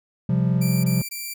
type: chord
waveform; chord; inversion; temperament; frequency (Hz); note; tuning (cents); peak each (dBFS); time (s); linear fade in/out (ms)
triangle; C suspended fourth; none; just; 130.81 / 174.42 / 196.22; C3 / F3 / G3; 0 / -2 / +2; -19 / -19 / -24; 0.29-1.02; 5
type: tone bursts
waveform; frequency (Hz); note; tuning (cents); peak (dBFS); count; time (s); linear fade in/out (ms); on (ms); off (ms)
5% pulse; 2349; D7; 0; -20; 3; 0.61-1.34; 10; 230; 20
effects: none